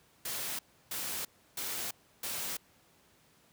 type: noise bursts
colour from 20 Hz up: white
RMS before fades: -37 dBFS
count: 4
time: 0.25-2.57 s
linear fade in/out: 5 ms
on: 340 ms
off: 320 ms
effects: pink hiss -65 dBFS RMS until 3.52 s + high-pass 80 Hz 12 dB/octave